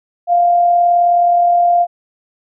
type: tone with amplitude modulation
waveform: sine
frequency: 698.5 Hz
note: F5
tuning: in tune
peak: -7 dBFS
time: 0.27-1.87 s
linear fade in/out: 50 ms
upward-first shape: sine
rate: 39.1 Hz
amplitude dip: 30%
effects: none